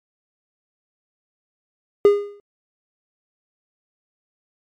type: tone with exponential decay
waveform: triangle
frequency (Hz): 408.1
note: G#4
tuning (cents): -30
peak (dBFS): -4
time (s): 2.05-2.4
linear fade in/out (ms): 1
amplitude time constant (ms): 74
effects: MP3 64 kbps